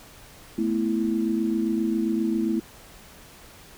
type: chord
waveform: sine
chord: A suspended second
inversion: none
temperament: just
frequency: 220 / 247.5 / 330 Hz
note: A3 / B3 / E4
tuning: 0 / +4 / +2 cents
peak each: -25 / -29 / -25 dBFS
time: 0.58-2.6 s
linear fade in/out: 5 ms
effects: pink hiss -48 dBFS RMS until 3.77 s